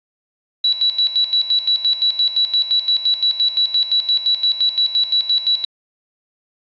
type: tone with tremolo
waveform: sine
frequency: 3929 Hz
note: B7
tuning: 10 cents flat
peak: -12 dBFS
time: 0.64-5.65 s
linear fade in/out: 5 ms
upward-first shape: square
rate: 5.8 Hz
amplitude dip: 75%
effects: resampled to 11025 Hz + 7-bit